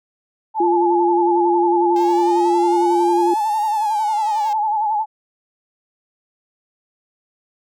sine tone with vibrato, 855 Hz, A5, 50 cents flat, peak -16 dBFS, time 0.54-5.06 s, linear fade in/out 50 ms, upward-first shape sine, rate 11 Hz, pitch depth 66 cents each way
sine tone, 347.6 Hz, F4, 8 cents flat, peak -15 dBFS, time 0.6-3.34 s, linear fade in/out 5 ms
5% pulse linear two-way sweep, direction up then down, 523 to 932.3 to 523 Hz, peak -25 dBFS, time 1.96-4.53 s, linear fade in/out 2 ms, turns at 3.65 s
effects none

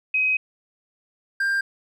sine / triangle tone pair in turn, 2527 / 1591.9 Hz, D#7 / G6, +26 / +26 cents, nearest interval minor sixth, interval 800 cents, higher first, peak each -18 dBFS, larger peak neither, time 0.14-0.37 / 1.4-1.61 s, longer first, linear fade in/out 5 ms, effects none

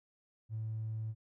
triangle tone with tanh clipping, 110 Hz, A2, in tune, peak -35 dBFS, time 0.49-1.15 s, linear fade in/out 50 ms, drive 1 dB, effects none

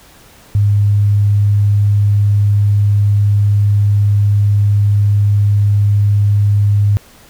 sine tone, 102.4 Hz, G#2, 24 cents flat, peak -8 dBFS, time 0.55-6.97 s, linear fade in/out 0 ms, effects pink hiss -43 dBFS RMS until 7.29 s

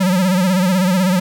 square tone with vibrato, 185 Hz, F#3, in tune, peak -13 dBFS, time 0-1.2 s, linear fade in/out 10 ms, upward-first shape sine, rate 16 Hz, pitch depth 88 cents each way, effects none

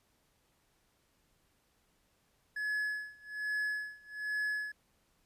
triangle tone with tremolo, 1700 Hz, G#6, 40 cents sharp, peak -29 dBFS, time 2.56-4.72 s, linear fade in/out 5 ms, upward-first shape sine, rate 1.2 Hz, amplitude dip 95%, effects pink hiss -73 dBFS RMS until 5.25 s + resampled to 32000 Hz

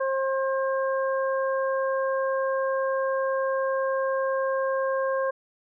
harmonic tone, 534 Hz, C5, 35 cents sharp, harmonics 1 / 2 / 3, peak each -24 / -30 / -34 dBFS, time 0-5.31 s, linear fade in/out 10 ms, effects none

